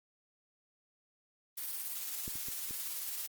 blue noise with tremolo, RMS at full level -38 dBFS, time 1.57-3.27 s, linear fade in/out 10 ms, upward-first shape sine, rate 18 Hz, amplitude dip 30%
clicks, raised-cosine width 3 ms, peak -31 / -38 / -37 / -36 dBFS, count 4, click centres 2.279 / 2.356 / 2.485 / 2.709 s
effects Opus 32 kbps

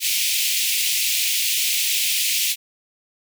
pink high-pass noise, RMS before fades -21 dBFS, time 0-2.56 s, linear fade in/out 50 ms, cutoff 2300 Hz, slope 48 dB/octave, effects none

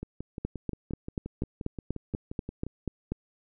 two click trains, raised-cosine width 3 ms, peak -17 / -23 dBFS, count 12 / 16, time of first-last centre 0.45-3.12 / 0.03-2.666 s, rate 4.12 / 5.69 Hz, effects none

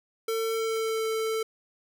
square tone with pitch glide, 450 to 443 Hz, A4 to A4, +39 to +12 cents, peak -27 dBFS, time 0.28-1.43 s, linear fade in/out 5 ms, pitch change -27 cents, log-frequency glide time 0.48-1.06 s, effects none

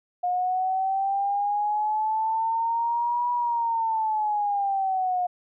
sine linear two-way sweep, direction up then down, 714 to 972 to 714 Hz, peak -22 dBFS, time 0.23-5.27 s, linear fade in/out 10 ms, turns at 3.31 s, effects none

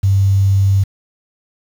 sine tone with quantisation, 97.7 Hz, G2, 5 cents flat, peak -9 dBFS, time 0.03-0.84 s, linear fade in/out 10 ms, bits 6, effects none

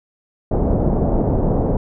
pink low-pass noise, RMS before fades -17 dBFS, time 0.51-1.77 s, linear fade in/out 5 ms, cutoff 690 Hz, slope 24 dB/octave, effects none

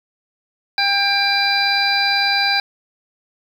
harmonic tone with a mistuned harmonic, 799 Hz, G5, 33 cents sharp, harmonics 1 / 2 / 3 / 5 / 6, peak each -21 / -21 / -21 / -21 / -21 dBFS, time 0.78-2.6 s, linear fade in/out 2 ms, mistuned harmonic 3, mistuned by -21 cents, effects 7-bit

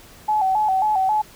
sine tone with vibrato, 806 Hz, G5, 48 cents sharp, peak -16 dBFS, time 0.28-1.22 s, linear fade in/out 10 ms, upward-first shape square, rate 3.7 Hz, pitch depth 100 cents each way, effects pink hiss -46 dBFS RMS until 1.35 s

